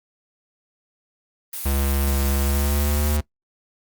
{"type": "noise", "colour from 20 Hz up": "blue", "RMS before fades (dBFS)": -30, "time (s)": [1.53, 3.17], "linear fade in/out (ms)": 5}
{"type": "tone with pitch glide", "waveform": "square", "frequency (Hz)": [69.3, 74.27], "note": ["C#2", "D2"], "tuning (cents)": [0, 20], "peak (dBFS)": -20, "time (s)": [1.65, 3.21], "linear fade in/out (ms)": 10, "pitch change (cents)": 120, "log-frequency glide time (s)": [2.4, 3.07]}
{"effects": ["noise-tail reverb RT60 0.1 s tail -20 dB re dry", "Opus 32 kbps"]}